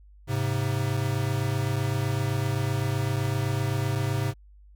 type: tone pair together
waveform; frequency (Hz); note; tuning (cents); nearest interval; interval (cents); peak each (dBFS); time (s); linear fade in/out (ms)
square; 105.58 / 133.4; G#2 / C3; +29 / +34; major third; 405; -28; 0.27-4.34; 50
effects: added 50 Hz sine -49 dBFS peak until 4.75 s

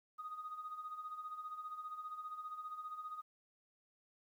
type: tone with tremolo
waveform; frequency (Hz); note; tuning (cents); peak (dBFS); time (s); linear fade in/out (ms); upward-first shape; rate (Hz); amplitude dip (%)
sine; 1244.5; D#6; 0; -40; 0.18-3.22; 20; sine; 15; 65
effects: tanh soft clip ceiling -37 dBFS + 12-bit

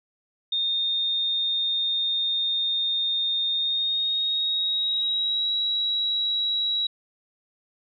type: tone with pitch glide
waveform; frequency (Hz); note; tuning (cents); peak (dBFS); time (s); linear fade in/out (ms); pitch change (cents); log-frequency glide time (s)
sine; 3660 to 3878; A#7 to B7; -32 to -32; -22; 0.52-6.87; 5; +100; 3.49-5.53
effects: none

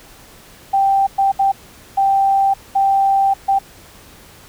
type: tone bursts at uneven times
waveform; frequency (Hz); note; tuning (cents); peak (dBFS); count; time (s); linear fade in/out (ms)
sine; 784; G5; 0; -11; 6; 0.73-1.07 / 1.18-1.32 / 1.39-1.52 / 1.97-2.54 / 2.75-3.34 / 3.48-3.59; 10
effects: pink hiss -43 dBFS RMS until 4.48 s

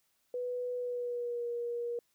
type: tone with pitch glide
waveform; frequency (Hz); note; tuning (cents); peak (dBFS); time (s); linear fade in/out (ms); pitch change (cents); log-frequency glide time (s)
sine; 493.9 to 475.4; B4 to A#4; 0 to +34; -33; 0.34-1.99; 2; -66; 0.76-1.46
effects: white hiss -75 dBFS RMS until 2.14 s

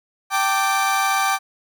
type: tone cluster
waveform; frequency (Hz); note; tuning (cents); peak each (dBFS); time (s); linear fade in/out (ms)
30% pulse; 779 / 886 / 1177; G5 / A5 / D6; -11 / +12 / +3; -18 / -25 / -18; 0.3-1.39; 50
effects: none

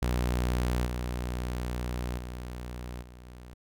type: tone with level steps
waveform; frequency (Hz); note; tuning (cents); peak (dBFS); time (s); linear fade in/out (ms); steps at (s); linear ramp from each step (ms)
sawtooth; 61.1; B1; -18; -22 / -27 / -33 / -43 / -41; 0.02-3.54; 5; 0.85 / 2.17 / 3.01 / 3.25; 20
effects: none

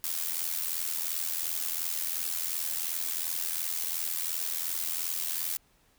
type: noise with amplitude modulation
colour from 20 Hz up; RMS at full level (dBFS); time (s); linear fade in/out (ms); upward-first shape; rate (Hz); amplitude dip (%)
blue; -29; 0.04-5.57; 0; sine; 82.8; 75
effects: pink hiss -66 dBFS RMS until 5.98 s

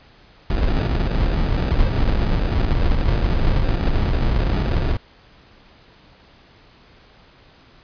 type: noise with sample-and-hold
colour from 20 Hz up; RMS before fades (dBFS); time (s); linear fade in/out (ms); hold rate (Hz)
brown; -18; 0.5-4.97; 5; 1050
effects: pink hiss -50 dBFS RMS until 7.83 s + resampled to 11025 Hz

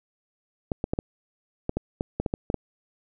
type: clicks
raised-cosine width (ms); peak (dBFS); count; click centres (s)
2; -12; 12; 0.718 / 0.841 / 0.935 / 0.989 / 1.694 / 1.77 / 2.009 / 2.2 / 2.262 / 2.339 / 2.501 / 2.543
effects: none

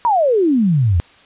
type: exponential sweep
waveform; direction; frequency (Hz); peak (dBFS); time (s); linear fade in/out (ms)
sine; down; 987.8 to 79; -11; 0.05-1; 0
effects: white hiss -47 dBFS RMS until 1.25 s + resampled to 8000 Hz

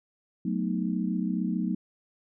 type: chord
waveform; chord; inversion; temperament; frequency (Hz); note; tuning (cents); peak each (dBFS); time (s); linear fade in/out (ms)
sine; B dominant seventh; second; equal; 185 / 220 / 246.9 / 311.1; F#3 / A3 / B3 / D#4; 0 / 0 / 0 / 0; -29 / -31 / -33 / -34; 0.45-1.75; 5
effects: none

